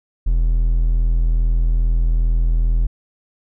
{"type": "tone", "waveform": "triangle", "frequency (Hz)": 41.2, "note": "E1", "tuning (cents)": 0, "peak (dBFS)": -11, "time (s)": [0.26, 2.87], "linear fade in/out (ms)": 10, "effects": []}